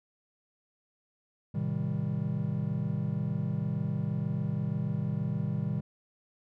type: chord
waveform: triangle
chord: A half-diminished seventh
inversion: none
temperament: just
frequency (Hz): 110 / 132 / 158.4 / 198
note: A2 / C3 / Eb3 / G3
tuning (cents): 0 / +16 / +31 / +18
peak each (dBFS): -34 / -32 / -31 / -33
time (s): 1.54-5.81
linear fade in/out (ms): 10
effects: none